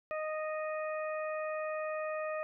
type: harmonic tone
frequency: 620 Hz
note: D#5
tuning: 6 cents flat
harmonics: 1 / 2 / 3 / 4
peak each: -35 / -41 / -45 / -47 dBFS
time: 0.11-2.43 s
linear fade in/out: 0 ms
effects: none